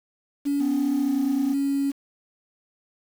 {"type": "tone with pitch glide", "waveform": "sine", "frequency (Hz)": [283.8, 278.1], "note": ["C#4", "C#4"], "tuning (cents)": [41, 6], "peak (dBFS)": -20, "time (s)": [0.45, 1.92], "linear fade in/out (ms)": 20, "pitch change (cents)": -35, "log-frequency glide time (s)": [0.98, 1.15]}
{"type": "tone with vibrato", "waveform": "triangle", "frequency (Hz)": 248.6, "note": "B3", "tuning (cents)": 12, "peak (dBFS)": -23, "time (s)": [0.6, 1.54], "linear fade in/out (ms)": 10, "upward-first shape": "triangle", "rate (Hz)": 6.2, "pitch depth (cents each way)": 11}
{"effects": ["tanh soft clip ceiling -16 dBFS", "7-bit"]}